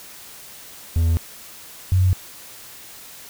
triangle / sine tone pair in turn, 82.6 / 92.72 Hz, E2 / F#2, +4 / +4 cents, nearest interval major second, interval 200 cents, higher second, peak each -13 dBFS, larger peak neither, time 0.96-1.17 / 1.92-2.13 s, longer neither, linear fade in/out 0 ms, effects white hiss -41 dBFS RMS until 3.29 s

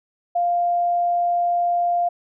sine tone, 698.5 Hz, F5, in tune, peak -17 dBFS, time 0.35-2.09 s, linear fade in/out 10 ms, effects none

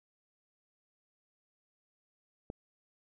click, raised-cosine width 2 ms, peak -26 dBFS, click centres 2.501 s, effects none

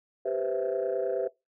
sine chord, C major seventh, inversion second, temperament equal, 392 / 493.9 / 523.3 / 659.3 Hz, G4 / B4 / C5 / E5, 0 / 0 / 0 / 0 cents, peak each -31 dBFS, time 0.25-1.28 s, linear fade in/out 10 ms, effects noise-tail reverb RT60 0.2 s tail -21 dB re dry + tanh soft clip ceiling -20 dBFS

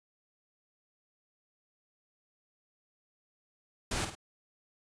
pink noise with echo, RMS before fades -33 dBFS, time 3.91-4.05 s, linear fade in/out 5 ms, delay 51 ms, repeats 2, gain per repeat -7 dB, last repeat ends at 4.152 s, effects resampled to 22050 Hz

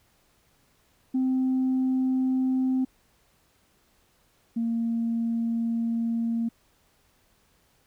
sine tone pair in turn, 259.5 / 230.6 Hz, C4 / A#3, -14 / -19 cents, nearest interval major second, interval 205 cents, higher first, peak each -20 / -23 dBFS, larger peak first, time 1.14-2.85 / 4.56-6.49 s, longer second, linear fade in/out 10 ms, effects tanh soft clip ceiling -19 dBFS + pink hiss -65 dBFS RMS until 7.86 s

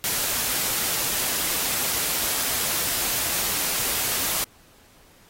white noise, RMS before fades -25 dBFS, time 0.04-4.44 s, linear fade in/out 0 ms, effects pink hiss -55 dBFS RMS until 5.29 s + AAC 48 kbps

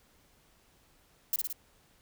violet noise with echo, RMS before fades -28 dBFS, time 1.33-1.36 s, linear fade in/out 2 ms, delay 56 ms, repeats 3, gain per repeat -3 dB, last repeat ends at 1.528 s, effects pink hiss -65 dBFS RMS until 2.01 s

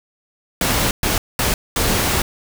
pink noise bursts at uneven times, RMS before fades -18 dBFS, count 4, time 0.61-0.91 / 1.03-1.18 / 1.39-1.54 / 1.76-2.22 s, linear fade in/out 2 ms, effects none

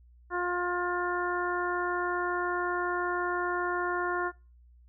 harmonic tone, 354.6 Hz, F4, 26 cents sharp, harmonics 1 / 2 / 3 / 4 / 5, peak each -32 / -36 / -33 / -34 / -39 dBFS, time 0.3-4.32 s, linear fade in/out 50 ms, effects noise-tail reverb RT60 0.3 s tail -23 dB re dry + added 60 Hz sine -54 dBFS peak until 4.88 s

